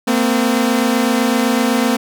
sawtooth tone pair together, 228.1 / 256 Hz, A#3 / C4, -37 / -38 cents, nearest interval major second, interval 199 cents, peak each -12 dBFS, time 0.07-1.97 s, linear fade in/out 10 ms, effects none

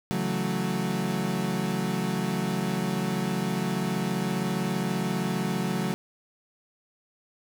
35% pulse chord, F# minor seventh, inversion second, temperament equal, 138.59 / 164.81 / 185 / 220 Hz, C#3 / E3 / F#3 / A3, 0 / 0 / 0 / 0 cents, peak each -32 / -33 / -27 / -30 dBFS, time 0.11-5.94 s, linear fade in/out 0 ms, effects none

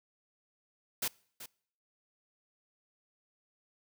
white noise with echo, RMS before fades -33 dBFS, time 1.02-1.08 s, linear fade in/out 5 ms, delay 380 ms, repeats 1, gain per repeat -13 dB, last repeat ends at 1.46 s, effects noise-tail reverb RT60 0.6 s tail -25 dB re dry

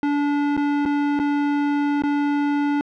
square tone with dropouts, 288.8 Hz, D4, 29 cents flat, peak -19 dBFS, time 0.03-2.81 s, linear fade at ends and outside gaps 1 ms, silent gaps 0.567-0.575 / 0.853-0.859 / 1.191-1.198 / 2.021-2.036 s, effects low-pass 2000 Hz 12 dB/octave

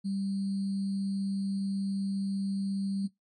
sine tone with sample-and-hold, 195.9 Hz, G3, 1 cent flat, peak -29 dBFS, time 0.04-3.08 s, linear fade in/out 20 ms, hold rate 4410 Hz, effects noise-tail reverb RT60 0.2 s tail -24 dB re dry + AAC 32 kbps

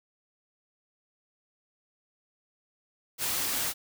white noise, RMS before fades -30 dBFS, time 3.18-3.74 s, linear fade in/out 50 ms, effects none

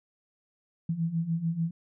sine beating tone pair, 161.5 / 168.3 Hz, E3 / E3, -35 / +36 cents, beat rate 6.8 Hz, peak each -32 / -28 dBFS, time 0.89-1.71 s, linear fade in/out 5 ms, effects none

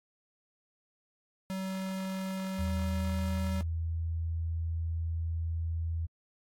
square tone, 190 Hz, F#3, 46 cents sharp, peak -34 dBFS, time 1.5-3.61 s, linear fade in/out 0 ms
sine tone with pitch glide, 81.3 to 82.43 Hz, E2 to E2, -23 to 0 cents, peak -30 dBFS, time 2.58-6.07 s, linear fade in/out 20 ms, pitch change +23 cents, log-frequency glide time 2.84-4 s
effects AAC 64 kbps

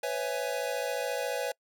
square chord, C# minor seventh, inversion third, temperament equal with one note detuned, 500.2 / 554.4 / 659.3 / 830.6 Hz, B4 / C#5 / E5 / G#5, +22 / 0 / 0 / 0 cents, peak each -35 / -35 / -38 / -39 dBFS, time 0.03-1.52 s, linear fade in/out 5 ms, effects noise-tail reverb RT60 0.1 s tail -26 dB re dry

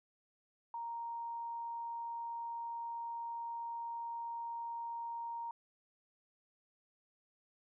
sine tone, 932.3 Hz, A#5, in tune, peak -39 dBFS, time 0.74-5.51 s, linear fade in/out 2 ms, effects none

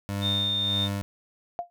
25% pulse tone with tremolo, 100 Hz, G2, 35 cents sharp, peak -23 dBFS, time 0.09-1.02 s, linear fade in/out 0 ms, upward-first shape sine, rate 1.6 Hz, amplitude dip 55%
sine tone, 3633 Hz, A#7, 45 cents flat, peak -24 dBFS, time 0.21-0.89 s, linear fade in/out 50 ms
sine tone with exponential decay, 698.5 Hz, F5, in tune, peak -23 dBFS, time 1.59-1.7 s, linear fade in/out 0 ms, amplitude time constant 22 ms
effects none

